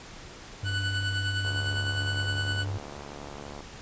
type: tone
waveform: triangle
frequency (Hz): 98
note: G2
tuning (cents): 0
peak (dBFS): -27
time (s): 0.63-2.78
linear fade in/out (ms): 5
type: tone with tremolo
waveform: 25% pulse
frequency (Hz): 1487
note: F#6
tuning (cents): +8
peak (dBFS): -24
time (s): 0.64-2.66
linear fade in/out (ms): 50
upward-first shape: sine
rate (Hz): 9.8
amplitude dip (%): 50
type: click train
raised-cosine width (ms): 1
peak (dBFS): -27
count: 156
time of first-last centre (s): 1.45-3.606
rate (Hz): 71.9
effects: pink hiss -45 dBFS RMS until 3.81 s + resampled to 16000 Hz